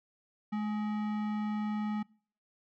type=tone with sample-and-hold; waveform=sine; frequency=212.4 Hz; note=G#3; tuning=39 cents sharp; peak=-30 dBFS; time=0.52-2.03 s; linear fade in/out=10 ms; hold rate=1050 Hz; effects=noise-tail reverb RT60 0.5 s tail -25 dB re dry + low-pass 2000 Hz 12 dB/octave